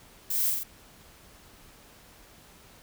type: noise with echo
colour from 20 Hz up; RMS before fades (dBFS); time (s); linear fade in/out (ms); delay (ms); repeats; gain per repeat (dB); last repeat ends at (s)
violet; -29; 0.3-0.5; 5; 45; 3; -2; 0.635
effects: pink hiss -54 dBFS RMS until 2.82 s